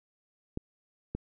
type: clicks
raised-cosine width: 3 ms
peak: -20 dBFS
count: 2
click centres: 0.574 / 1.15 s
effects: none